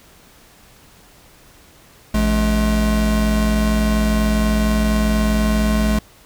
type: tone pair together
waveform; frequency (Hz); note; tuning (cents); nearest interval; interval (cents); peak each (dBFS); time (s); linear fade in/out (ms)
square; 56.31 / 213.2; A1 / G#3; +41 / +46; octave + major seventh; 2305; -18; 2.14-5.99; 5
effects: pink hiss -48 dBFS RMS until 6.25 s